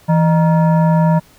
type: tone with frequency modulation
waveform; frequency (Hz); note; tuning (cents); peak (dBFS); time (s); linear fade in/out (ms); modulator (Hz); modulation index
sine; 164.81; E3; 0; -9; 0.08-1.2; 20; 778; 0.66
effects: pink hiss -48 dBFS RMS until 1.38 s